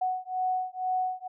sine beating tone pair, 740 / 742.1 Hz, F#5 / F#5, 0 / +5 cents, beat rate 2.1 Hz, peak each -30 dBFS, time 0.01-1.28 s, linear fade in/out 10 ms, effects none

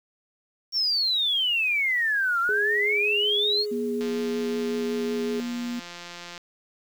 sine exponential two-way sweep, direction down then up, 5588 to 1350 to 4449 Hz, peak -21 dBFS, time 0.72-3.66 s, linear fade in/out 50 ms, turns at 2.4 s
sine tone with vibrato, 415.3 Hz, G#4, in tune, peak -27 dBFS, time 2.49-5.4 s, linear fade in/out 0 ms, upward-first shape triangle, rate 5.4 Hz, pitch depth 20 cents each way
sine tone, 240.4 Hz, B3, 46 cents flat, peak -28 dBFS, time 3.71-5.8 s, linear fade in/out 10 ms
click train, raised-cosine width 0.2 ms, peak -22 dBFS, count 413, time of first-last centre 4.01-6.378 s, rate 174 Hz
effects 8-bit

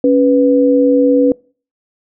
sine tone pair together, 277.2 / 493.9 Hz, C#4 / B4, 0 / 0 cents, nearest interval minor seventh, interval 1000 cents, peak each -10 dBFS, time 0.04-1.32 s, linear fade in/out 2 ms, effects noise-tail reverb RT60 0.4 s tail -25 dB re dry

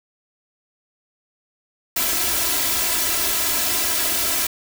white noise with comb filter, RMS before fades -21 dBFS, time 1.96-4.47 s, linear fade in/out 5 ms, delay 3 ms, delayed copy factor +0.95, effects none

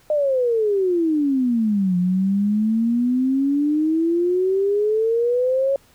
sine exponential two-way sweep, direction down then up, 615 to 176.8 to 555 Hz, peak -16 dBFS, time 0.1-5.76 s, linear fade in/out 2 ms, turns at 1.97 s, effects pink hiss -55 dBFS RMS until 5.94 s

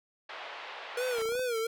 pink band-pass noise, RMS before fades -43 dBFS, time 0.29-1.22 s, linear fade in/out 5 ms, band 580 to 3500 Hz, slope 24 dB/octave
square tone with vibrato, 475.9 Hz, A#4, 36 cents sharp, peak -30 dBFS, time 0.97-1.67 s, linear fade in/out 5 ms, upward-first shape sine, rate 2.8 Hz, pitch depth 120 cents each way
clicks, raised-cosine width 1 ms, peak -33 dBFS, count 7, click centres 1.185 / 1.22 / 1.256 / 1.29 / 1.322 / 1.353 / 1.394 s
effects none

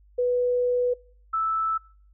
sine tone pair in turn, 492.7 / 1315.4 Hz, B4 / E6, -4 / -4 cents, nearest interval octave + perfect fourth, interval 1700 cents, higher second, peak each -20 / -22 dBFS, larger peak first, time 0.18-0.94 / 1.33-1.78 s, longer first, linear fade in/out 10 ms, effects noise-tail reverb RT60 0.5 s tail -25 dB re dry + added 50 Hz sine -53 dBFS peak until 2.13 s

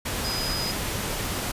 sine tone in noise, 4978 Hz, D#8, in tune, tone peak -29 dBFS, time 0.24-0.72 s, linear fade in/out 10 ms, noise pink, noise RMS -29 dBFS, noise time 0.05-1.52 s, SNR -3 dB, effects resampled to 32000 Hz

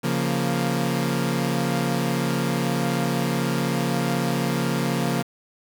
sawtooth chord, Bb minor, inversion first, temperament equal, 138.59 / 174.61 / 233.1 Hz, Db3 / F3 / Bb3, 0 / 0 / 0 cents, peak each -22 dBFS, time 0.03-5.23 s, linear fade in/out 20 ms, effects 7-bit

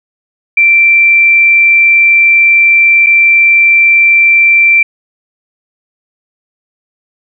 sine tone with dropouts, 2349 Hz, D7, in tune, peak -3 dBFS, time 0.57-4.83 s, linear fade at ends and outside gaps 5 ms, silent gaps 3.063-3.067 s, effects none

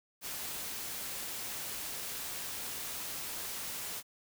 white noise, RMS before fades -40 dBFS, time 0.21-4.03 s, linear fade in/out 50 ms, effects none

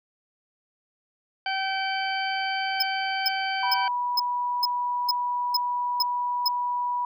harmonic tone, 771 Hz, G5, 29 cents flat, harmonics 1 / 2 / 3 / 4 / 6, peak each -28 / -31 / -33 / -34 / -36 dBFS, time 1.46-3.88 s, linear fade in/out 2 ms
square tone bursts, 5120 Hz, D#8, 49 cents sharp, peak -20 dBFS, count 9, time 2.8-6.483 s, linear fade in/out 5 ms, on 27 ms, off 430 ms
sine tone, 977 Hz, B5, 19 cents flat, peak -24 dBFS, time 3.63-7.05 s, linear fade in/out 2 ms
effects none

